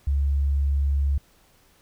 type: tone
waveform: sine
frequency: 70 Hz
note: C#2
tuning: 18 cents sharp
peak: -19 dBFS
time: 0.07-1.18 s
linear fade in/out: 5 ms
effects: pink hiss -59 dBFS RMS until 1.81 s